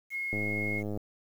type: tone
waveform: sine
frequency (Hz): 2160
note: C#7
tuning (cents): -45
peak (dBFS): -31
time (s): 0.1-0.83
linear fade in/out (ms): 50
type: click train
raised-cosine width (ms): 2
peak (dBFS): -23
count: 68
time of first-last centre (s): 0.33-0.974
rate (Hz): 104
effects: 9-bit